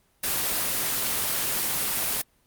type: noise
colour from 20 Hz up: white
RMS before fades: -26 dBFS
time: 0.23-2.22 s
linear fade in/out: 10 ms
effects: pink hiss -65 dBFS RMS until 2.46 s + Opus 24 kbps